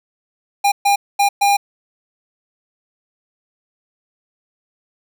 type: tone bursts at uneven times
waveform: square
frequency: 806 Hz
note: G5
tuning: 48 cents sharp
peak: -12 dBFS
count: 4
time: 0.64-0.72 / 0.85-0.96 / 1.19-1.29 / 1.41-1.57 s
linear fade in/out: 10 ms
effects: none